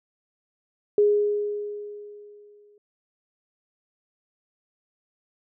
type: tone with exponential decay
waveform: sine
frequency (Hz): 414.2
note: G#4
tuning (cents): -5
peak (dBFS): -14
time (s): 0.98-2.78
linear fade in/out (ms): 2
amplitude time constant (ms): 390
effects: none